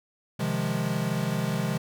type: chord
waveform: square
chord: F minor seventh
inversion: second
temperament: equal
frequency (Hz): 130.81 / 155.56 / 174.61 / 207.7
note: C3 / Eb3 / F3 / Ab3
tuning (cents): 0 / 0 / 0 / 0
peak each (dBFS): -32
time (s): 0.39-1.78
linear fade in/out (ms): 10
effects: none